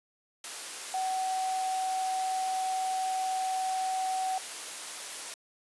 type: tone in noise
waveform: sine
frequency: 754 Hz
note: F#5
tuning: 32 cents sharp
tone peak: -28 dBFS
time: 0.94-4.38 s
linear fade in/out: 2 ms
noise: white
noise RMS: -39 dBFS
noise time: 0.44-5.34 s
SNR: +8 dB
effects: high-pass 400 Hz 12 dB/octave + resampled to 24000 Hz